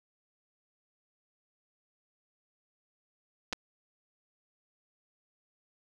clicks, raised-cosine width 0.2 ms, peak -16 dBFS, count 2, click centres 3.527 / 3.531 s, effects none

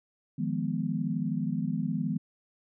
sine chord, F half-diminished seventh, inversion third, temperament equal, 155.56 / 174.61 / 207.7 / 246.9 Hz, Eb3 / F3 / Ab3 / Cb4, 0 / 0 / 0 / 0 cents, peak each -33 dBFS, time 0.38-2.18 s, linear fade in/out 10 ms, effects none

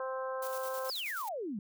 harmonic tone, 261.6 Hz, C4, in tune, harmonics 2 / 3 / 4 / 5 / 6, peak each -36 / -46 / -40 / -46 / -48 dBFS, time 0-0.9 s, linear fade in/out 2 ms
blue noise with tremolo, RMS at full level -44 dBFS, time 0.42-1.29 s, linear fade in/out 5 ms, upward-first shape square, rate 9.4 Hz, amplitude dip 45%
sine exponential sweep, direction down, 5340 to 186.9 Hz, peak -35 dBFS, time 0.89-1.59 s, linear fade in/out 2 ms
effects none

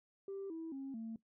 sine tone with pitch steps, 392 / 325.8 / 270.9 / 225.1 Hz, G4 / E4 / C#4 / A3, 0 / -20 / -40 / +40 cents, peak -40 dBFS, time 0.28-1.16 s, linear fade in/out 2 ms, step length 220 ms, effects noise-tail reverb RT60 0.1 s tail -17 dB re dry + tanh soft clip ceiling -38 dBFS

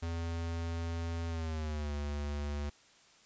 square tone with pitch glide, 83.6 to 72.78 Hz, E2 to D2, +25 to -15 cents, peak -35 dBFS, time 0.02-2.7 s, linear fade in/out 10 ms, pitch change -240 cents, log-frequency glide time 1.28-1.93 s, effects white hiss -62 dBFS RMS until 3.25 s + resampled to 16000 Hz

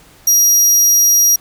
30% pulse tone, 5720 Hz, F8, 41 cents sharp, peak -4 dBFS, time 0.27-1.36 s, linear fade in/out 5 ms, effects pink hiss -45 dBFS RMS until 1.4 s

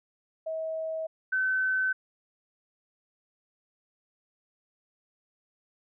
sine tone pair in turn, 641 / 1524.6 Hz, E5 / G6, -49 / -49 cents, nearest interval octave + minor third, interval 1500 cents, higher second, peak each -30 / -24 dBFS, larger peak second, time 0.46-1.07 / 1.32-1.93 s, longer neither, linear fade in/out 10 ms, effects none

